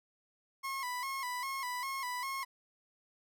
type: tone with vibrato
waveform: 30% pulse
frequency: 1035 Hz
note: C6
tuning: 19 cents flat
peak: -33 dBFS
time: 0.63-2.45 s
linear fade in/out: 20 ms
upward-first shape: square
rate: 2.5 Hz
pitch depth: 77 cents each way
effects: none